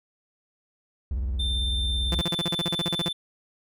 triangle tone with vibrato, 63.8 Hz, C2, 43 cents flat, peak -23 dBFS, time 1.11-2.21 s, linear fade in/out 0 ms, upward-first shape sine, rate 18 Hz, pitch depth 290 cents each way
triangle tone with pitch glide, 3577 to 3534 Hz, A7 to A7, +28 to +7 cents, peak -26 dBFS, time 1.39-3.13 s, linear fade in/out 10 ms, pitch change -21 cents, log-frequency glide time 2.03-2.38 s
sawtooth tone bursts, 171.1 Hz, F3, 35 cents flat, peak -21 dBFS, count 15, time 2.12-3.085 s, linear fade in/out 2 ms, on 27 ms, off 40 ms
effects none

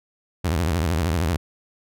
sawtooth tone with vibrato, 83 Hz, E2, 12 cents sharp, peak -16 dBFS, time 0.44-1.37 s, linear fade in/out 10 ms, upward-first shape sine, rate 13 Hz, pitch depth 210 cents each way, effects none

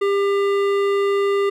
triangle tone with hard clipping, 399.3 Hz, G4, 32 cents sharp, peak -18 dBFS, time 0.01-1.5 s, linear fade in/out 10 ms, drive 17 dB, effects none

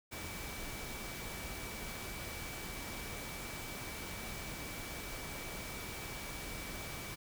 sine tone in noise, 2300 Hz, D7, 37 cents flat, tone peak -50 dBFS, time 0.11-7.16 s, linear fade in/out 20 ms, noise pink, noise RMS -44 dBFS, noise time 0.11-7.16 s, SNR -9 dB, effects none

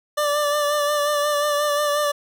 25% pulse tone with vibrato, 587.3 Hz, D5, in tune, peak -15 dBFS, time 0.17-2.12 s, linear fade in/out 10 ms, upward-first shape sine, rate 5.6 Hz, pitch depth 28 cents each way, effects none

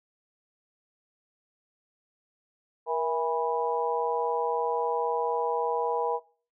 harmonic tone with a mistuned harmonic, 163.8 Hz, E3, 11 cents flat, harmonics 3 / 4 / 5 / 6, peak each -29 / -34 / -31 / -31 dBFS, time 2.86-6.2 s, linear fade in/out 50 ms, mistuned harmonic 3, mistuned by -54 cents, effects noise-tail reverb RT60 0.4 s tail -21 dB re dry

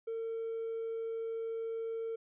triangle tone, 453.4 Hz, A#4, 48 cents flat, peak -32 dBFS, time 0.07-2.16 s, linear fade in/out 10 ms, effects tanh soft clip ceiling -31 dBFS + resampled to 8000 Hz

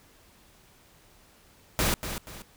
pink noise with echo, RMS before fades -25 dBFS, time 1.79-1.94 s, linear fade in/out 0 ms, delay 240 ms, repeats 2, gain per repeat -9 dB, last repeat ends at 2.42 s, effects pink hiss -58 dBFS RMS until 2.56 s

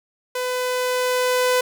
sawtooth tone with level ramp, 502 Hz, B4, 28 cents sharp, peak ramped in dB -19 to -12 dBFS, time 0.35-1.61 s, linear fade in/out 5 ms, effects none

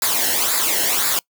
white noise with flanger, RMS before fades -19 dBFS, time 0.02-1.19 s, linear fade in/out 2 ms, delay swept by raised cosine 0.33 to 0.85 ms, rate 1.9 Hz, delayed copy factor -0.7, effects noise-tail reverb RT60 0.1 s tail -24 dB re dry

